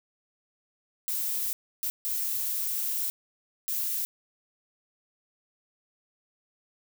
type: noise bursts at uneven times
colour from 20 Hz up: violet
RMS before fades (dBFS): -30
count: 4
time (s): 1.08-1.53 / 1.83-1.9 / 2.05-3.1 / 3.68-4.05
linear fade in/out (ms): 0
effects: none